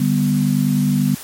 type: chord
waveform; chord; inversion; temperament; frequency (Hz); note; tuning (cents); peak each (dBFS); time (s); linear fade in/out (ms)
sine; G major; second; equal; 146.83 / 196 / 246.9; D3 / G3 / B3; 0 / 0 / 0; -18; 0-1.15; 5
effects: white hiss -34 dBFS RMS until 1.23 s + MP3 64 kbps